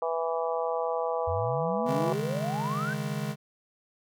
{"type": "harmonic tone", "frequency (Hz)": 164.81, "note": "E3", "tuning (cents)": 0, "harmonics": [3, 4, 5, 6, 7], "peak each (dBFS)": [-30, -32, -34, -36, -37], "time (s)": [0.02, 2.13], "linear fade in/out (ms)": 2}
{"type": "exponential sweep", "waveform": "sine", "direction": "up", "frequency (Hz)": [83.7, 1600], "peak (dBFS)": -31, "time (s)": [1.27, 2.94], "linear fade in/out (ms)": 10}
{"type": "chord", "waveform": "square", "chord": "C# suspended second", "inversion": "none", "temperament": "just", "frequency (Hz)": [138.59, 155.92, 207.9], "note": ["C#3", "D#3", "G#3"], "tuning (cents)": [0, 4, 2], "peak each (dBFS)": -35, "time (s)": [1.85, 3.36], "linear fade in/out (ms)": 50}
{"effects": []}